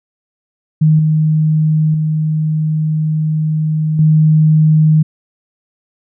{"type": "tone with level steps", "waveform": "sine", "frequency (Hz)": 155.56, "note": "D#3", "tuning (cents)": 0, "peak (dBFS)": [-6, -9, -12, -6], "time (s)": [0.81, 5.03], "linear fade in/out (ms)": 10, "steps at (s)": [0.99, 1.94, 3.99], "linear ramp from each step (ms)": 2, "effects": []}